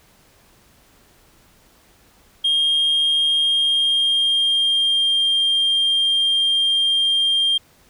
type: tone with pitch glide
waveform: sine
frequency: 3227 to 3197 Hz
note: G7 to G7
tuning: +50 to +33 cents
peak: -13 dBFS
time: 2.44-7.58 s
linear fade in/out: 10 ms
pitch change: -17 cents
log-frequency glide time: 3.4-5.23 s
effects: tanh soft clip ceiling -13 dBFS + pink hiss -54 dBFS RMS until 7.89 s